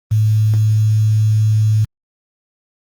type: tone with quantisation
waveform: sine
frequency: 108.1 Hz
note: A2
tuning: 30 cents flat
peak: -10 dBFS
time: 0.11-1.85 s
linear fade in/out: 10 ms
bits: 6
effects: Opus 24 kbps